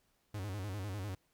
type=tone with vibrato; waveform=45% pulse; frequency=98.9 Hz; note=G2; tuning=16 cents sharp; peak=-38 dBFS; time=0.34-1.15 s; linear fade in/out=5 ms; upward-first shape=square; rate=10 Hz; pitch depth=100 cents each way; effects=pink hiss -75 dBFS RMS until 1.33 s